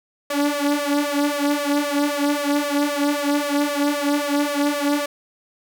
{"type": "tone with flanger", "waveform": "sawtooth", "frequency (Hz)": 288.9, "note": "D4", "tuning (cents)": -28, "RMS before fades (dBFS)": -21, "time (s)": [0.3, 5.06], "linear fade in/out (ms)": 5, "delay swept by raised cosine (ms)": [1.6, 3.7], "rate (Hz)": 3.8, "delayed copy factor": 0.8, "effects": []}